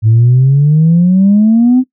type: exponential sweep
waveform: sine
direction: up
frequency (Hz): 107.7 to 261.6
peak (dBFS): -3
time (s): 0.02-1.84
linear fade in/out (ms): 50
effects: noise-tail reverb RT60 0.1 s tail -18 dB re dry + tanh soft clip ceiling -1 dBFS